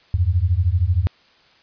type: beating tone pair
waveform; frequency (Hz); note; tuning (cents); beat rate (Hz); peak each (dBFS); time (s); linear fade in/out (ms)
sine; 82.41 / 95.41; E2 / G2; 0 / -46; 13; -18; 0.14-1.07; 0
effects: white hiss -54 dBFS RMS until 1.62 s + resampled to 11025 Hz